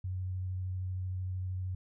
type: tone with vibrato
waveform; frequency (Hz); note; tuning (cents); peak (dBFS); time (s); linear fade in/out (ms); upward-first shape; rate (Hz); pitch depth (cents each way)
sine; 92.5; F#2; 0; -33; 0.04-1.75; 5; square; 13; 10
effects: none